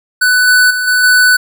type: tone with level steps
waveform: square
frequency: 1494 Hz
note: F#6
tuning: 16 cents sharp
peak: -8 / -6 / -14 / -9 / -6 dBFS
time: 0.21-1.37 s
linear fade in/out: 10 ms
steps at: 0.47 / 0.7 / 0.87 / 1.03 s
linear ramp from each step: 10 ms
effects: none